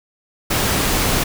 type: noise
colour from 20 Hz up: pink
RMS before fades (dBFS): -18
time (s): 0.5-1.24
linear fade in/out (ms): 10
effects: none